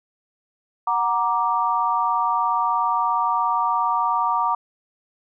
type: chord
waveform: sine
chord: Gb augmented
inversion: none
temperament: equal with one note detuned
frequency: 740 / 937.7 / 1174.7 Hz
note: Gb5 / Bb5 / D6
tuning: 0 / +10 / 0 cents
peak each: -26 / -21 / -22 dBFS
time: 0.87-4.55 s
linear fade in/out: 5 ms
effects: none